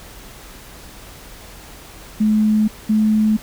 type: tone pair in turn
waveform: sine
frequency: 214.5 / 215.6 Hz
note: A3 / A3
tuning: -44 / -35 cents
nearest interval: unison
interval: 9 cents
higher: second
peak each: -12 dBFS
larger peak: neither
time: 2.2-2.68 / 2.89-3.37 s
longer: neither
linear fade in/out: 10 ms
effects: added 45 Hz sine -44 dBFS peak until 3.42 s + pink hiss -40 dBFS RMS until 3.42 s